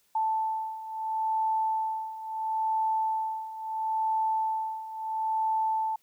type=beating tone pair; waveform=sine; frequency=880 / 880.74 Hz; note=A5 / A5; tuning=0 / +1 cents; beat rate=0.74 Hz; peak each=-32 / -28 dBFS; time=0.15-5.96 s; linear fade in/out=5 ms; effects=white hiss -68 dBFS RMS until 6.02 s